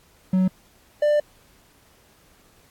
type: tone pair in turn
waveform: triangle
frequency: 186.3 / 593.3 Hz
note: F#3 / D5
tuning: +12 / +18 cents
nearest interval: octave + minor sixth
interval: 2006 cents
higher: second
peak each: -14 dBFS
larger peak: neither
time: 0.33-0.48 / 1.02-1.2 s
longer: second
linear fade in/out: 5 ms
effects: pink hiss -57 dBFS RMS until 2.7 s + AAC 64 kbps